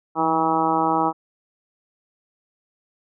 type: harmonic tone with a mistuned harmonic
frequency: 161 Hz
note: E3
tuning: 41 cents flat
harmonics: 1 / 2 / 3 / 4 / 5 / 6 / 7 / 8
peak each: -33 / -24 / -29 / -30 / -22 / -24 / -27 / -27 dBFS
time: 0.15-1.13 s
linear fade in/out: 50 ms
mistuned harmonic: 1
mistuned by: +84 cents
effects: none